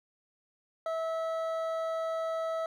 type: tone pair together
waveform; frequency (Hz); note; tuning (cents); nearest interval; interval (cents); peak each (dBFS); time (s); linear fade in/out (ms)
triangle; 650.7 / 1300; E5 / E6; -23 / -24; octave; 1199; -29 / -36; 0.86-2.66; 2
effects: none